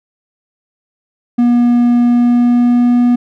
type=tone with pitch glide; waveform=triangle; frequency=240.6 to 243.1 Hz; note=B3 to B3; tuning=-45 to -27 cents; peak=-5 dBFS; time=1.38-3.16 s; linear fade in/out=10 ms; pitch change=+18 cents; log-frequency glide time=2.03-3.03 s; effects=none